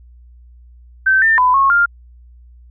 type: tone with pitch steps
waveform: sine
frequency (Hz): 1546 / 1797 / 1003 / 1092 / 1400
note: G6 / A6 / B5 / C#6 / F6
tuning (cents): -24 / +36 / +26 / -26 / +4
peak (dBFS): -9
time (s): 1.06-1.86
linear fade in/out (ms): 10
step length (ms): 160
effects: added 60 Hz sine -40 dBFS peak until 2.7 s